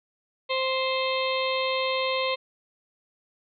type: harmonic tone with a mistuned harmonic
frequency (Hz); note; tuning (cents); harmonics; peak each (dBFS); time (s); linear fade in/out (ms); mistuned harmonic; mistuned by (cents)
523.3; C5; 0; 1 / 2 / 4 / 5 / 6 / 7 / 8; -27 / -30 / -33 / -34 / -35 / -35 / -36; 0.49-2.36; 20; 6; +17
effects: none